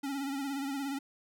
square tone with vibrato, 276.4 Hz, C#4, 5 cents flat, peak -34 dBFS, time 0.03-0.99 s, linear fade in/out 10 ms, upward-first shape sine, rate 17 Hz, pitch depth 54 cents each way, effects none

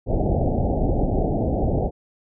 pink low-pass noise, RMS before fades -21 dBFS, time 0.06-1.91 s, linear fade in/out 50 ms, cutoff 790 Hz, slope 96 dB/octave, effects none

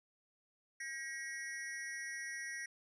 square tone with amplitude modulation, 1900 Hz, A#6, 33 cents sharp, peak -38 dBFS, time 0.8-2.66 s, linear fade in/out 5 ms, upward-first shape sine, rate 285 Hz, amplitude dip 90%, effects resampled to 22050 Hz

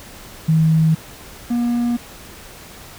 sine / triangle tone pair in turn, 159.5 / 239 Hz, D#3 / A#3, +43 / +43 cents, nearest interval perfect fifth, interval 700 cents, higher second, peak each -11 / -14 dBFS, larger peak first, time 0.48-0.95 / 1.5-1.97 s, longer neither, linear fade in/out 10 ms, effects pink hiss -39 dBFS RMS until 2.98 s

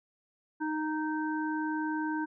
harmonic tone, 310 Hz, D#4, 6 cents flat, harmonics 1 / 3 / 5, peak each -31 / -36 / -38 dBFS, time 0.6-2.26 s, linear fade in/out 20 ms, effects none

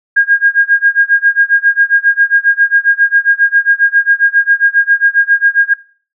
sine tone with tremolo, 1625 Hz, G#6, 38 cents flat, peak -3 dBFS, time 0.16-5.74 s, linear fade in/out 10 ms, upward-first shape sine, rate 7.4 Hz, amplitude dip 95%, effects noise-tail reverb RT60 0.4 s tail -19 dB re dry

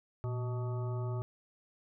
harmonic tone with a mistuned harmonic, 125.2 Hz, B2, 24 cents sharp, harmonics 1 / 3 / 5 / 7 / 9 / 10, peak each -33 / -43 / -47 / -50 / -52 / -53 dBFS, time 0.24-1.22 s, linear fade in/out 0 ms, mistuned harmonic 1, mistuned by -110 cents, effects none

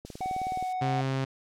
click train, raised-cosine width 2 ms, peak -27 dBFS, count 12, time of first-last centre 0.05-0.626 s, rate 19.1 Hz
violet noise, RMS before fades -38 dBFS, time 0.05-0.73 s, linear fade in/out 5 ms
triangle tone with pitch glide, 750 to 741 Hz, F#5 to F#5, +23 to +2 cents, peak -27 dBFS, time 0.21-1.01 s, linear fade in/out 2 ms, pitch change -21 cents, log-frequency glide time 0.46-0.65 s
sawtooth tone, 133.6 Hz, C3, 36 cents sharp, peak -23 dBFS, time 0.81-1.25 s, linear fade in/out 10 ms
effects low-pass 5000 Hz 12 dB/octave

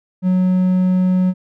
triangle tone, 184 Hz, F#3, 9 cents flat, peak -10 dBFS, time 0.22-1.34 s, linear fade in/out 50 ms, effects none

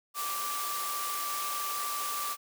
sine tone in noise, 1170 Hz, D6, 7 cents flat, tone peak -34 dBFS, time 0.14-2.37 s, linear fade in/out 50 ms, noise white, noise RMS -36 dBFS, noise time 0.14-2.37 s, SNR -1 dB, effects high-pass 400 Hz 12 dB/octave

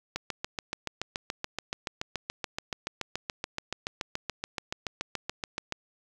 click train, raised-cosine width 0.2 ms, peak -14 dBFS, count 40, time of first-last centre 0.16-5.723 s, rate 7.01 Hz, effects 8-bit

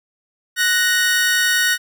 sawtooth tone pair together, 1480 / 1862.5 Hz, F#6 / A#6, 0 / -2 cents, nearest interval major third, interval 398 cents, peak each -14 dBFS, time 0.56-1.78 s, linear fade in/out 50 ms, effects none

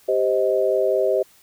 sine chord, C minor, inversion second, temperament just, 392.4 / 523.3 / 627.9 Hz, G4 / C5 / Eb5, +2 / 0 / +16 cents, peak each -21 dBFS, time 0.08-1.23 s, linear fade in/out 10 ms, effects white hiss -54 dBFS RMS until 1.42 s

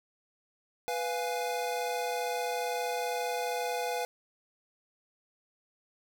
square chord, F diminished, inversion second, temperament equal, 493.9 / 698.5 / 830.6 Hz, Cb5 / F5 / Ab5, 0 / 0 / 0 cents, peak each -35 / -36 / -37 dBFS, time 0.88-4.05 s, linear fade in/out 0 ms, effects none

